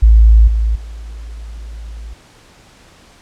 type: tone with level steps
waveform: sine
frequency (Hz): 55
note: A1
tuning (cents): 0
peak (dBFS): -3 / -11 / -26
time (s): 0.02-2.14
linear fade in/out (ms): 10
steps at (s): 0.47 / 0.75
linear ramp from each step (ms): 10
effects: pink hiss -45 dBFS RMS until 3.21 s + low-pass 8000 Hz 12 dB/octave